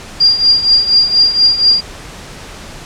sine tone with tremolo, 4793 Hz, D8, 34 cents sharp, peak -3 dBFS, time 0.2-1.81 s, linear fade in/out 10 ms, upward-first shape triangle, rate 4.2 Hz, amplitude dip 80%, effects pink hiss -31 dBFS RMS until 2.85 s + low-pass 8000 Hz 12 dB/octave

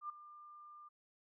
sine tone with ADSR envelope, 1197 Hz, D6, 33 cents sharp, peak -38 dBFS, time 0.01-0.89 s, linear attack 85 ms, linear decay 7 ms, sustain -15 dB, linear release 15 ms, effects none

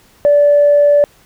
sine tone, 581 Hz, D5, 19 cents flat, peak -5 dBFS, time 0.25-1.04 s, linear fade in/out 0 ms, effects tanh soft clip ceiling -2 dBFS + pink hiss -49 dBFS RMS until 1.25 s

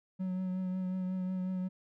triangle tone with vibrato, 185.2 Hz, F#3, 2 cents sharp, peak -30 dBFS, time 0.19-1.69 s, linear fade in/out 20 ms, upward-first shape triangle, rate 5.5 Hz, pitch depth 25 cents each way, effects none

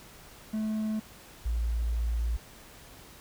triangle / sine tone pair in turn, 216.6 / 57.37 Hz, A3 / A#1, -27 / -27 cents, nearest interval octave + major seventh, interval 2300 cents, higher first, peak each -26 dBFS, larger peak neither, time 0.53-1 / 1.45-2.37 s, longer second, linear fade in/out 10 ms, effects pink hiss -51 dBFS RMS until 3.2 s

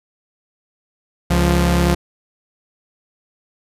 sawtooth tone pair together, 69.3 / 174.5 Hz, C#2 / F3, 0 / -1 cents, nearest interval octave + major third, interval 1599 cents, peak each -12 dBFS, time 1.3-1.95 s, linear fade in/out 10 ms, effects resampled to 32000 Hz

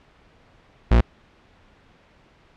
40% pulse tone, 58.27 Hz, A#1, in tune, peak -11 dBFS, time 0.91-1.01 s, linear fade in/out 5 ms, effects pink hiss -55 dBFS RMS until 2.56 s + low-pass 3000 Hz 12 dB/octave

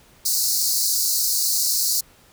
pink high-pass noise, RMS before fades -21 dBFS, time 0.25-2.01 s, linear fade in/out 10 ms, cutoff 4200 Hz, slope 96 dB/octave, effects pink hiss -53 dBFS RMS until 2.32 s

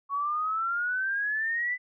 sine exponential sweep, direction up, 1108.7 to 2011 Hz, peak -26 dBFS, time 0.09-1.78 s, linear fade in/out 50 ms, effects none

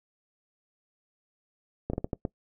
slowing click train, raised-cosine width 2 ms, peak -16 dBFS, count 6, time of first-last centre 1.9-2.252 s, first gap 34 ms, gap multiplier 1.37, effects noise-tail reverb RT60 0.1 s tail -22 dB re dry

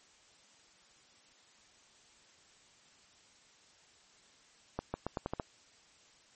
accelerating click train, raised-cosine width 1 ms, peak -20 dBFS, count 7, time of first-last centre 4.79-5.398 s, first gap 150 ms, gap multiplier 0.84, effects white hiss -63 dBFS RMS until 6.35 s + MP3 32 kbps

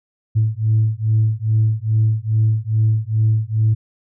sine beating tone pair, 108.5 / 110.9 Hz, A2 / A2, -24 / +14 cents, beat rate 2.4 Hz, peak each -16 / -16 dBFS, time 0.35-3.75 s, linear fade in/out 20 ms, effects tanh soft clip ceiling -8 dBFS

